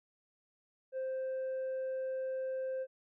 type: tone with tanh clipping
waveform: sine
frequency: 523.3 Hz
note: C5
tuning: in tune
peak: -35 dBFS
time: 0.92-2.87 s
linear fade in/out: 50 ms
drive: 2 dB
effects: none